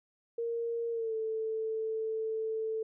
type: tone with pitch glide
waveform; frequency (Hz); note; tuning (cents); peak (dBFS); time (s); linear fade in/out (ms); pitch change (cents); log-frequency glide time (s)
sine; 465.1 to 441.8; A#4 to A4; -4 to +7; -31; 0.38-2.83; 5; -89; 0.91-1.14
effects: none